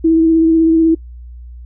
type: tone with vibrato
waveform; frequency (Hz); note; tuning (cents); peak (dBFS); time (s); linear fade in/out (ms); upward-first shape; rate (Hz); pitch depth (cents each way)
sine; 325.2; E4; -23; -7; 0.04-0.95; 10; sine; 16; 18
effects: noise-tail reverb RT60 0.1 s tail -23 dB re dry + added 60 Hz sine -30 dBFS peak until 1.65 s